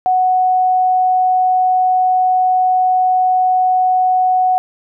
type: tone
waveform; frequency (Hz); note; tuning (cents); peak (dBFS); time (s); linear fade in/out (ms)
sine; 740; F#5; 0; -10; 0.06-4.58; 0
effects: none